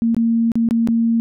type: tone with dropouts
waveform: sine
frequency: 229.8 Hz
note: A#3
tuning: 25 cents flat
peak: -13 dBFS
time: 0.02-1.2 s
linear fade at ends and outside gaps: 0 ms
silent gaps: 0.146-0.166 / 0.518-0.555 / 0.688-0.709 / 0.874-0.886 s
effects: none